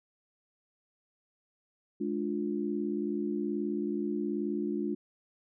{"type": "chord", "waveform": "sine", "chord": "D diminished", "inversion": "second", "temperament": "just", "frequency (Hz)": [211.4, 293.7, 352.4], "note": ["Ab3", "D4", "F4"], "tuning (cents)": [31, 0, 16], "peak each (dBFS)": -34, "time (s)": [2, 4.95], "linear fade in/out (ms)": 10, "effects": []}